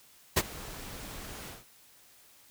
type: noise with ADSR envelope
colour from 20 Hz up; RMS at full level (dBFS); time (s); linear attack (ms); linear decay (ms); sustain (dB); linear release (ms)
pink; -22; 0.36-1.65; 15; 44; -21; 170
effects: white hiss -59 dBFS RMS until 2.5 s